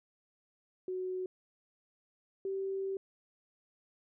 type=tone pair in turn; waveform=sine; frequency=370 / 387.2 Hz; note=F#4 / G4; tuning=0 / -21 cents; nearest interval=minor second; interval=79 cents; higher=second; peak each=-34 / -33 dBFS; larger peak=second; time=0.88-1.26 / 2.45-2.97 s; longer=second; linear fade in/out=2 ms; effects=none